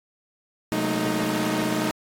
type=tone cluster; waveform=sawtooth; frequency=128.7 / 183.3 / 214.2 / 230.1 / 310.6 Hz; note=C3 / F#3 / A3 / A#3 / D#4; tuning=-28 / -16 / -46 / -22 / -3 cents; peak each=-30 / -27 / -25 / -28 / -22 dBFS; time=0.72-1.91 s; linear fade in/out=0 ms; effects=AAC 48 kbps